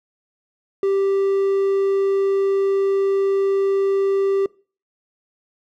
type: tone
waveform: triangle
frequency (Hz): 392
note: G4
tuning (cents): 0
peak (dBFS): -14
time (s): 0.83-4.46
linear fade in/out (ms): 2
effects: noise-tail reverb RT60 0.4 s tail -23 dB re dry